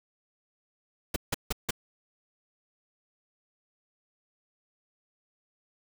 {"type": "noise bursts", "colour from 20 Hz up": "pink", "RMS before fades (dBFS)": -28, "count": 4, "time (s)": [1.14, 1.708], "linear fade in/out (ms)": 5, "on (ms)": 22, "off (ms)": 160, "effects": []}